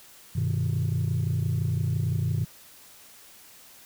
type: chord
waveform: sine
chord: G augmented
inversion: none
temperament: equal with one note detuned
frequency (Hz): 98 / 124.04 / 155.56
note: G2 / B2 / D#3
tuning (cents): 0 / +8 / 0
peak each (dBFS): -26 / -26 / -27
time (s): 0.35-2.45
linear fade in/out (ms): 10
effects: tanh soft clip ceiling -19 dBFS + white hiss -51 dBFS RMS until 3.85 s